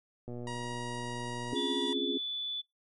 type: click train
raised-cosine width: 2 ms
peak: -29 dBFS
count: 153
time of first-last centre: 0.28-1.536 s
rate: 121 Hz
type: tone with pitch glide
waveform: sawtooth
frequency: 951 to 960.4 Hz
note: A#5 to B5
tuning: +34 to -49 cents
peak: -35 dBFS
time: 0.47-1.93 s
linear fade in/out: 2 ms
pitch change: +17 cents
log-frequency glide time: 1.42-1.79 s
type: chord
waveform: sine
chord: Db major seventh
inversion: third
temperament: equal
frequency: 261.6 / 277.2 / 349.2 / 415.3 Hz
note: C4 / Db4 / F4 / Ab4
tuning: 0 / 0 / 0 / 0 cents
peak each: -36 dBFS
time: 1.52-2.18 s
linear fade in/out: 10 ms
type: tone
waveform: sine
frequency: 3473 Hz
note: A7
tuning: 23 cents flat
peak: -33 dBFS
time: 1.55-2.62 s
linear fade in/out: 20 ms
effects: noise-tail reverb RT60 0.2 s tail -26 dB re dry + MP3 48 kbps